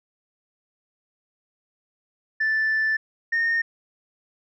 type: tone pair in turn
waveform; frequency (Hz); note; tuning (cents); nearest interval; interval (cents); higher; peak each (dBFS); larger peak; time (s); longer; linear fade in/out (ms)
sine; 1760 / 1837; A6 / A#6; 0 / -26; minor second; 74; second; -18; neither; 2.4-2.97 / 3.32-3.62; first; 10
effects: tanh soft clip ceiling -17 dBFS